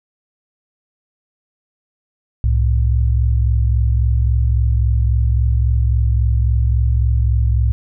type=tone pair together; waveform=sine; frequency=65.1 / 108.76 Hz; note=C2 / A2; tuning=-8 / -20 cents; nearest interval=major sixth; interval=888 cents; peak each=-13 / -17 dBFS; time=2.44-7.72 s; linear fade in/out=0 ms; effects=none